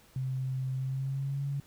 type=tone with pitch glide; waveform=sine; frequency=130.81 to 140.2 Hz; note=C3 to C#3; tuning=0 to +20 cents; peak=-30 dBFS; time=0.16-1.6 s; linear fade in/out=2 ms; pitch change=+120 cents; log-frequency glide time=0.76-1.46 s; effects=pink hiss -60 dBFS RMS until 1.66 s